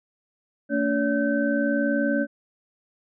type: tone cluster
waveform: sine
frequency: 225.1 / 284.8 / 569 / 1538 Hz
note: A3 / C#4 / C#5 / G6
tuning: +40 / +47 / +45 / -33 cents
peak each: -26 / -24 / -26 / -29 dBFS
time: 0.69-2.27 s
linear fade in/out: 50 ms
effects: none